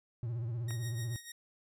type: tone with vibrato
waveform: triangle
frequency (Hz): 117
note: A#2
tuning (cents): +7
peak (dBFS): -32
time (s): 0.23-1.16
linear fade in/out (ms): 0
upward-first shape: sine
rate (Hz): 16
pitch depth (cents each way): 100
type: tone with tremolo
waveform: 10% pulse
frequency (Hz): 1873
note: A#6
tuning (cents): +8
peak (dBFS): -34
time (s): 0.68-1.32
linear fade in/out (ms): 5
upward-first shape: sine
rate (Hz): 6.8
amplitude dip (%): 70
type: clicks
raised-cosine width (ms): 0.5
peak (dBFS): -32 / -38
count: 2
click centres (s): 0.707 / 0.71
effects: none